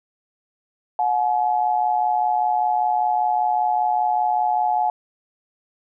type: tone pair together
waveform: sine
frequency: 727 / 852.1 Hz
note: F#5 / G#5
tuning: -31 / +44 cents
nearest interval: minor third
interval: 275 cents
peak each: -20 dBFS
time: 0.99-4.9 s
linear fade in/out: 2 ms
effects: none